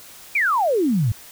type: exponential sweep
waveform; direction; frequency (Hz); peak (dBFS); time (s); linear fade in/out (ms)
sine; down; 2457 to 99.2; -16; 0.35-1.12; 5
effects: white hiss -43 dBFS RMS until 1.31 s